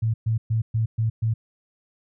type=tone bursts; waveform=sine; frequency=112 Hz; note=A2; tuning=31 cents sharp; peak=-19 dBFS; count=6; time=0.02-1.34 s; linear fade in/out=10 ms; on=120 ms; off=120 ms; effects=none